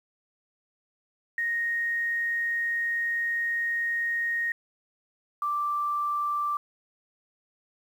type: tone pair in turn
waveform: sine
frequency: 1864.7 / 1174.7 Hz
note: A#6 / D6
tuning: 0 / 0 cents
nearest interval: minor sixth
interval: 800 cents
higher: first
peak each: -25 dBFS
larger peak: neither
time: 1.38-4.52 / 5.42-6.57 s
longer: first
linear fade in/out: 2 ms
effects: 9-bit